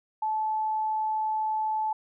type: tone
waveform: sine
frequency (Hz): 868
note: A5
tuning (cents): -24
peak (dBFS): -25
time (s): 0.22-1.93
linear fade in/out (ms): 5
effects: none